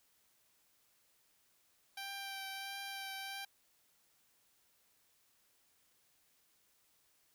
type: tone with vibrato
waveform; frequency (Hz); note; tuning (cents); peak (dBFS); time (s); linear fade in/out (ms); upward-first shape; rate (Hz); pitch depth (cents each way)
10% pulse; 784; G5; 0; -34; 1.97-3.45; 5; triangle; 1.5; 18
effects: white hiss -73 dBFS RMS until 7.34 s